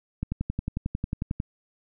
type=click train; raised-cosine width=5 ms; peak=-15 dBFS; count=14; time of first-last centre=0.23-1.401 s; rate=11.1 Hz; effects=none